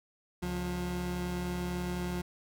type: tone pair together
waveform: 30% pulse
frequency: 69.71 / 178 Hz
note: C#2 / F3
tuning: +10 / +33 cents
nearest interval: octave + major third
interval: 1623 cents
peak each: -36 / -31 dBFS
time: 0.42-2.22 s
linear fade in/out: 10 ms
effects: none